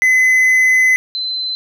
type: tone pair in turn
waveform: triangle / sine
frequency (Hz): 2029 / 4058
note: B6 / B7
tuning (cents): +46 / +46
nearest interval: octave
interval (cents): 1200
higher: second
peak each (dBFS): -7 / -18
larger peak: first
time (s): 0.02-0.96 / 1.15-1.55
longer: first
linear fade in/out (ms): 0
effects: none